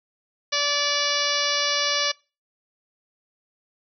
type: harmonic tone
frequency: 579 Hz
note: D5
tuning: 25 cents flat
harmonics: 1 / 2 / 3 / 4 / 5 / 6 / 7 / 8 / 9 / 10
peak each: -30 / -30 / -30 / -30 / -30 / -30 / -30 / -30 / -30 / -30 dBFS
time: 0.52-2.12 s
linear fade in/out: 10 ms
effects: noise-tail reverb RT60 0.3 s tail -23 dB re dry